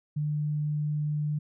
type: tone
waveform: sine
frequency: 149.6 Hz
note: D3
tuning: 32 cents sharp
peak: -26 dBFS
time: 0.16-1.39 s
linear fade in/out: 10 ms
effects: none